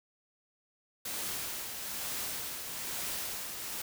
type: noise with tremolo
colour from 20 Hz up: white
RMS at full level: -36 dBFS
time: 1.05-3.82 s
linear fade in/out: 5 ms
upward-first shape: triangle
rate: 1.1 Hz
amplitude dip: 45%
effects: none